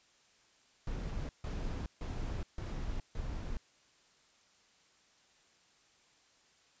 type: noise bursts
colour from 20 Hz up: brown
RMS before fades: -38 dBFS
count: 5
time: 0.87-3.57 s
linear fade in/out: 2 ms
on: 420 ms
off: 150 ms
effects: white hiss -67 dBFS RMS until 6.8 s + resampled to 16000 Hz